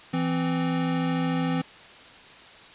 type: tone pair together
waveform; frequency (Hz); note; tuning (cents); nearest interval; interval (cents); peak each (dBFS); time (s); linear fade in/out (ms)
square; 166.76 / 260; E3 / C4; +20 / -11; minor sixth; 769; -27; 0.13-1.62; 10
effects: white hiss -47 dBFS RMS until 2.74 s + resampled to 8000 Hz